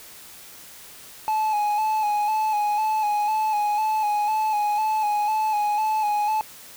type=tone with vibrato; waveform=triangle; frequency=850 Hz; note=G#5; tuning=40 cents sharp; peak=-18 dBFS; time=1.28-6.41 s; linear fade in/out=0 ms; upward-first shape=square; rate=2 Hz; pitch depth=34 cents each way; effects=white hiss -44 dBFS RMS until 6.76 s